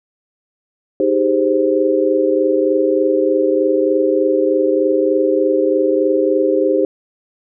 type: chord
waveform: sine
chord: Ab major seventh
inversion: second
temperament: equal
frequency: 311.1 / 392 / 415.3 / 523.3 Hz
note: Eb4 / G4 / Ab4 / C5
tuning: 0 / 0 / 0 / 0 cents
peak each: -18 / -16 / -22 / -16 dBFS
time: 1-6.85 s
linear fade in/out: 2 ms
effects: none